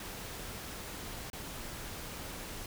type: noise with dropouts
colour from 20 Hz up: pink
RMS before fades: -43 dBFS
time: 0-2.66 s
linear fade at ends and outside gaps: 2 ms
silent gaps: 1.301-1.331 s
effects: none